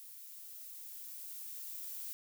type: noise with level ramp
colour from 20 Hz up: violet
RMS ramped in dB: -52 to -43 dBFS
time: 0-2.13 s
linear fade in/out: 0 ms
effects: none